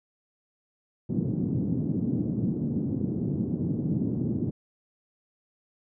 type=band-pass noise; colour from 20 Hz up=white; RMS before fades=-28 dBFS; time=1.09-4.51 s; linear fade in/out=10 ms; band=110 to 270 Hz; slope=24 dB/octave; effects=none